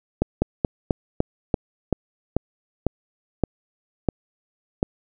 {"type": "slowing click train", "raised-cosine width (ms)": 2, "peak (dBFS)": -5, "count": 12, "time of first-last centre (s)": [0.22, 4.829], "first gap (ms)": 200, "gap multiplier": 1.14, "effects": []}